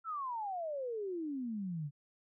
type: exponential sweep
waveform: sine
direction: down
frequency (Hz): 1365 to 138.59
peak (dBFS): -36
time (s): 0.04-1.91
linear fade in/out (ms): 50
effects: none